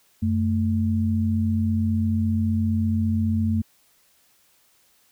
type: tone pair together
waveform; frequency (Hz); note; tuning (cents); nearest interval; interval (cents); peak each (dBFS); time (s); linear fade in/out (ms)
sine; 92.5 / 221.3; F#2 / A3; 0 / +10; octave + minor third; 1510; -22; 0.22-3.62; 10
effects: white hiss -61 dBFS RMS until 5.11 s